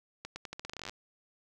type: accelerating click train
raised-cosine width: 0.2 ms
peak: -23 dBFS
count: 17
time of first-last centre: 0.25-0.895 s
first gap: 110 ms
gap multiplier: 0.84
effects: none